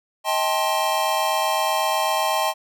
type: chord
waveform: square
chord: A half-diminished seventh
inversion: second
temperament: just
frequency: 633.6 / 792 / 880 / 1056 Hz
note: Eb5 / G5 / A5 / C6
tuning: +31 / +18 / 0 / +16 cents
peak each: -26 dBFS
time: 0.24-2.54 s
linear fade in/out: 50 ms
effects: none